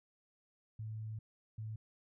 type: tone bursts at uneven times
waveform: sine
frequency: 109.3 Hz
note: A2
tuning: 11 cents flat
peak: -40 dBFS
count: 2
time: 0.79-1.19 / 1.58-1.76 s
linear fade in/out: 5 ms
effects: none